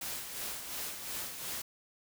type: noise with tremolo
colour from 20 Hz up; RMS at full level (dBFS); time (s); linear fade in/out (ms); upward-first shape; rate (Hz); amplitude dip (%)
white; -38; 0.01-1.62; 5; sine; 2.8; 50
effects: none